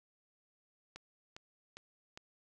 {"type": "click train", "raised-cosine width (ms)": 0.2, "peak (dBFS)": -30, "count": 4, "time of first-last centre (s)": [0.96, 2.175], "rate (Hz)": 2.47, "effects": []}